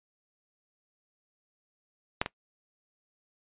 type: clicks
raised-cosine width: 0.3 ms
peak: -9 / -16 dBFS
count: 2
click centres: 2.215 / 2.261 s
effects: noise-tail reverb RT60 0.1 s tail -20 dB re dry + resampled to 8000 Hz